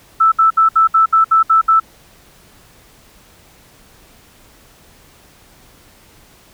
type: tone bursts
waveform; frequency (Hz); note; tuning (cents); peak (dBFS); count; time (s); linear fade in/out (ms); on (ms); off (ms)
sine; 1318.5; E6; 0; -7; 9; 0.2-1.8; 10; 120; 65
effects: pink hiss -47 dBFS RMS until 6.53 s